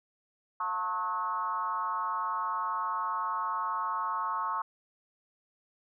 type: tone with frequency modulation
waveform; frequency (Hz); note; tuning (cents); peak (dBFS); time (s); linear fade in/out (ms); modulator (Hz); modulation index
sine; 1088; C#6; -33; -29; 0.6-4.62; 5; 193; 1.1
effects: none